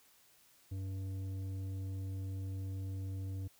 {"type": "tone with tanh clipping", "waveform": "sine", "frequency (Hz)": 95.7, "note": "G2", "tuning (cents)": -41, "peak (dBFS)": -39, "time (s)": [0.71, 3.48], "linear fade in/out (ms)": 10, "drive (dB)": 9, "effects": ["white hiss -66 dBFS RMS until 3.59 s"]}